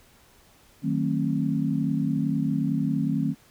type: chord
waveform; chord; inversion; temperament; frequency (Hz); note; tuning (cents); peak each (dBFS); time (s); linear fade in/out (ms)
sine; D# diminished seventh; none; just; 155.56 / 186.68 / 224 / 268.8; D#3 / F#3 / A3 / C4; 0 / +16 / +31 / +47; -27 / -30 / -28 / -27; 0.82-3.35; 50
effects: pink hiss -57 dBFS RMS until 3.5 s